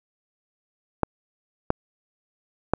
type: clicks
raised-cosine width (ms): 1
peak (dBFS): -5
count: 3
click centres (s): 1.033 / 1.704 / 2.736
effects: none